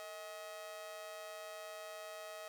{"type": "tone with amplitude modulation", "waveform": "sawtooth", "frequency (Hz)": 635, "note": "D#5", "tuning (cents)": 35, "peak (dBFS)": -39, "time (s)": [0, 2.48], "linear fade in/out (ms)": 0, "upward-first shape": "sine", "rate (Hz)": 183, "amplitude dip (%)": 70, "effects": []}